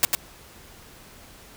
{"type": "noise with echo", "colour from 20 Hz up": "white", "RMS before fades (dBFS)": -17, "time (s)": [0.03, 0.05], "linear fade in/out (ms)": 0, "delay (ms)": 100, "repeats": 1, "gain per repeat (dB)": -4, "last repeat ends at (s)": 0.15, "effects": ["pink hiss -48 dBFS RMS until 1.56 s"]}